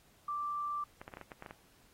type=tone; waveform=sine; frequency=1174.7 Hz; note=D6; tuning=in tune; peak=-34 dBFS; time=0.28-0.84 s; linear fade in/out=5 ms
type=clicks; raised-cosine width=0.5 ms; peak=-31 dBFS; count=9; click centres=1.015 / 1.079 / 1.138 / 1.171 / 1.213 / 1.318 / 1.424 / 1.462 / 1.509 s
effects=pink hiss -66 dBFS RMS until 1.93 s + AAC 48 kbps